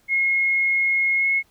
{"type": "tone with pitch glide", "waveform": "sine", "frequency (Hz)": [2159, 2175], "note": ["C#7", "C#7"], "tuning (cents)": [-46, -33], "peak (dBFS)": -17, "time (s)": [0.08, 1.43], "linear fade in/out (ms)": 50, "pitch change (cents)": 13, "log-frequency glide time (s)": [1.17, 1.26], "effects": ["pink hiss -61 dBFS RMS until 1.5 s"]}